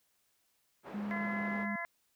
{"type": "band-pass noise", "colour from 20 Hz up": "pink", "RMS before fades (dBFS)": -47, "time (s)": [0.83, 1.67], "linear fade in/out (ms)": 50, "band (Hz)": [220, 1400], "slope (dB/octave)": 12}
{"type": "tone with pitch glide", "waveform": "sine", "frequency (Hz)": [206.2, 205], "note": ["G#3", "G#3"], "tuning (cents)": [-12, -22], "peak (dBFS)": -35, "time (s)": [0.94, 1.76], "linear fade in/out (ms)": 5, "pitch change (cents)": -10, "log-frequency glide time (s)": [1.26, 1.39]}
{"type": "harmonic tone", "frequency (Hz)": 340.7, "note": "F4", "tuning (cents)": -43, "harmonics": [2, 3, 4, 5, 6], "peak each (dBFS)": [-43, -43, -50, -42, -40], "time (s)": [1.11, 1.85], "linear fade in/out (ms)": 0}
{"effects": ["white hiss -75 dBFS RMS until 2.15 s"]}